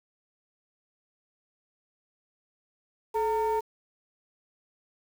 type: tone pair together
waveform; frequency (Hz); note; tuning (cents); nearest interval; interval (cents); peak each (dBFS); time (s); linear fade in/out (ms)
sine; 431.8 / 915; A4 / A#5; -33 / -32; octave + minor second; 1301; -25; 3.14-3.61; 20
effects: tanh soft clip ceiling -21 dBFS + 8-bit